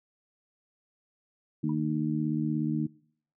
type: harmonic tone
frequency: 76.8 Hz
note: D#2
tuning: 22 cents flat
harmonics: 2 / 3 / 4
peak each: -30 / -30 / -31 dBFS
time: 1.63-2.87 s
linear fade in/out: 10 ms
type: tone with exponential decay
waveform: sine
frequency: 969 Hz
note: B5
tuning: 33 cents flat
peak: -40 dBFS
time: 1.69-1.77 s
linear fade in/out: 5 ms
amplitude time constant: 16 ms
effects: noise-tail reverb RT60 0.6 s tail -22 dB re dry